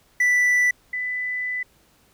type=tone pair in turn; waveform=triangle / sine; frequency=1975.5 / 1996.1 Hz; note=B6 / B6; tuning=0 / +18 cents; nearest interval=unison; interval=18 cents; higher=second; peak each=-14 / -24 dBFS; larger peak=first; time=0.2-0.71 / 0.93-1.63 s; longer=second; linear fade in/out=5 ms; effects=pink hiss -59 dBFS RMS until 2.13 s